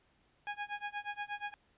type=tone with tremolo; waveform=20% pulse; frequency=824 Hz; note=G#5; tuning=14 cents flat; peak=-30 dBFS; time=0.47-1.54 s; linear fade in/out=0 ms; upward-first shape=sine; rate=8.4 Hz; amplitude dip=95%; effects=pink hiss -71 dBFS RMS until 1.77 s + resampled to 8000 Hz